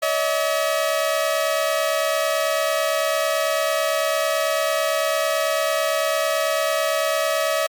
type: tone pair together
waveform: sawtooth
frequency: 571 / 640 Hz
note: D5 / D#5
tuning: -49 / +49 cents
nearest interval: major second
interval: 198 cents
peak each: -20 / -17 dBFS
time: 0.02-7.67 s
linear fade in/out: 10 ms
effects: Opus 48 kbps